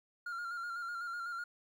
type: tone with vibrato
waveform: triangle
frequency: 1396.9 Hz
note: F6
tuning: in tune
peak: -36 dBFS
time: 0.26-1.44 s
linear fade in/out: 5 ms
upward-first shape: square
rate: 8 Hz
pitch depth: 34 cents each way
effects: 12-bit